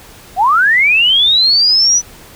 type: linear sweep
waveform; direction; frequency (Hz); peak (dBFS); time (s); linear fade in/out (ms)
sine; up; 682 to 5990; -7; 0.36-2.02; 50
effects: pink hiss -38 dBFS RMS until 2.35 s